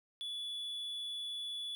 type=tone; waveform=triangle; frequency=3431 Hz; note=A7; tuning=44 cents flat; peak=-37 dBFS; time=0.21-1.75 s; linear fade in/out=0 ms; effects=none